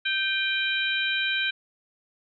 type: harmonic tone with a mistuned harmonic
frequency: 780 Hz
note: G5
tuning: 9 cents flat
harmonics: 2 / 3 / 4 / 5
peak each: -27 / -29 / -30 / -31 dBFS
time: 0.05-1.51 s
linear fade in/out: 10 ms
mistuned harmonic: 3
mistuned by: +43 cents
effects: none